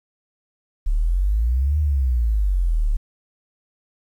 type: exponential two-way sweep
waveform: sine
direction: up then down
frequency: 34.65 to 77.2 to 34.65 Hz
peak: -16 dBFS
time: 0.86-2.97 s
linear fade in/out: 10 ms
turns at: 1.79 s
effects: 9-bit